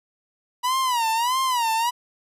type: tone with vibrato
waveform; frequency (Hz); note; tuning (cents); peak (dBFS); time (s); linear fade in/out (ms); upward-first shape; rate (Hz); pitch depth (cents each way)
45% pulse; 970; B5; -31; -20; 0.63-1.91; 20; sine; 1.6; 150
effects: resampled to 32000 Hz